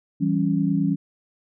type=chord; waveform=sine; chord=C# diminished; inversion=first; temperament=equal with one note detuned; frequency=164.81 / 193.97 / 277.2 Hz; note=E3 / G3 / C#4; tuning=0 / -18 / 0 cents; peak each=-23 dBFS; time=0.2-0.96 s; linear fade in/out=20 ms; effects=none